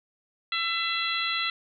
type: harmonic tone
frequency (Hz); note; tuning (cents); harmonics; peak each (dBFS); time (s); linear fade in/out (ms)
671; E5; +31; 2 / 3 / 4 / 5 / 6; -32 / -32 / -32 / -32 / -32; 0.52-1.5; 2
effects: none